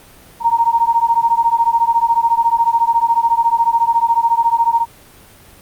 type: beating tone pair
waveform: sine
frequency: 921 / 935 Hz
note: A#5 / A#5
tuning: -21 / +5 cents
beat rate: 14 Hz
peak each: -14 dBFS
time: 0.4-4.86 s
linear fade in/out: 50 ms
effects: pink hiss -43 dBFS RMS until 5.61 s + Opus 32 kbps